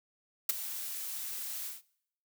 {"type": "noise with ADSR envelope", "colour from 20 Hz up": "blue", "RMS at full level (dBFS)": -24, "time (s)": [0.49, 1.82], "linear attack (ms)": 5, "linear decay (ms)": 17, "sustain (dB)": -15, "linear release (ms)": 160, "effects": ["noise-tail reverb RT60 0.7 s tail -22 dB re dry"]}